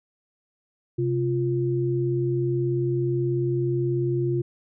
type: tone pair together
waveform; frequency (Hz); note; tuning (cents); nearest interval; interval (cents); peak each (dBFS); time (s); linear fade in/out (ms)
sine; 130.81 / 349.2; C3 / F4; 0 / 0; octave + perfect fourth; 1700; -24; 0.98-4.42; 10
effects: none